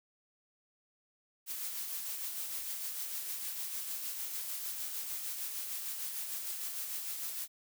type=noise with tremolo; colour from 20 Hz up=blue; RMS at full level=-38 dBFS; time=1.46-7.48 s; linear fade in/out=50 ms; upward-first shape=sine; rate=6.6 Hz; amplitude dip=35%; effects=none